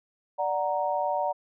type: chord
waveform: sine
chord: D augmented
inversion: none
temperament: equal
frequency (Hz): 587.3 / 740 / 932.3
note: D5 / F#5 / A#5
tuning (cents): 0 / 0 / 0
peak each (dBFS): -29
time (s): 0.38-1.33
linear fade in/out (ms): 20
effects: none